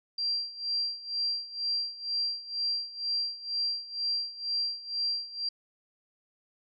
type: tone with tremolo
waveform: sine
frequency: 4735 Hz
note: D8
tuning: 13 cents sharp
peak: -26 dBFS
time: 0.18-5.49 s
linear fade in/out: 5 ms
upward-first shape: sine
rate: 2.1 Hz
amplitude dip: 85%
effects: none